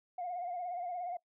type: tone with vibrato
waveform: sine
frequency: 711 Hz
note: F5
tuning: 31 cents sharp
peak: -35 dBFS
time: 0.18-1.17 s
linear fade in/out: 5 ms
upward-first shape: sine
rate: 17 Hz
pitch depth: 60 cents each way
effects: noise-tail reverb RT60 0.1 s tail -21 dB re dry + tanh soft clip ceiling -32 dBFS